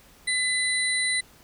sine tone cluster, 2010 / 3990 / 9020 Hz, B6 / B7 / C#9, +30 / +17 / +29 cents, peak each -25 / -28 / -28 dBFS, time 0.27-1.21 s, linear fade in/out 10 ms, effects pink hiss -54 dBFS RMS until 1.43 s

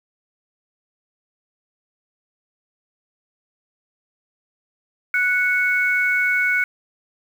sine tone pair together, 1478.3 / 2215 Hz, F#6 / C#7, -2 / -2 cents, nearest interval perfect fifth, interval 700 cents, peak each -19 dBFS, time 5.14-6.64 s, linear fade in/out 2 ms, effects 7-bit

